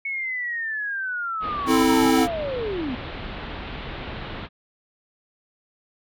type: linear sweep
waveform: sine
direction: down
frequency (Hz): 2217 to 233.1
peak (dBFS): -25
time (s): 0.05-2.95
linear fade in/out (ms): 5
type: low-pass noise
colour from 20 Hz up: pink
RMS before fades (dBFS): -34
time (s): 1.4-4.49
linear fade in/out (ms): 50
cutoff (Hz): 3900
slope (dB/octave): 48
type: chord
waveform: square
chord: A minor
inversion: first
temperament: equal with one note detuned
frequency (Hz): 261.6 / 325.8 / 440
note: C4 / E4 / A4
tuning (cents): 0 / -20 / 0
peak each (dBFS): -20 / -21 / -24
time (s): 1.66-2.28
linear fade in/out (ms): 50
effects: none